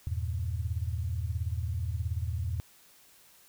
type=chord; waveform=sine; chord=E diminished; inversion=none; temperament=equal with one note detuned; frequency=80.94 / 98 / 116.54 Hz; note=E2 / G2 / Bb2; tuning=-31 / 0 / 0 cents; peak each=-32 / -35 / -36 dBFS; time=0.07-2.6 s; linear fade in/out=0 ms; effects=white hiss -59 dBFS RMS until 3.48 s